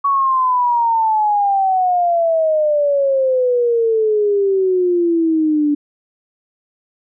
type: exponential sweep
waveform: sine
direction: down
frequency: 1127 to 290 Hz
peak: -12 dBFS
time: 0.04-5.75 s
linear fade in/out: 10 ms
effects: none